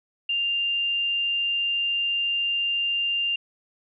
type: tone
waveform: sine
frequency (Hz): 2794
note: F7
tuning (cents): 0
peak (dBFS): -22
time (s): 0.29-3.36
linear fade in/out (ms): 5
effects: none